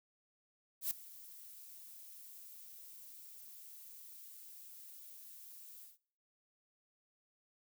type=noise with ADSR envelope; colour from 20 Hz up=violet; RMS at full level=-34 dBFS; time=0.81-5.98 s; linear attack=99 ms; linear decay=4 ms; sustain=-20 dB; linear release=150 ms; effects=noise-tail reverb RT60 0.6 s tail -23 dB re dry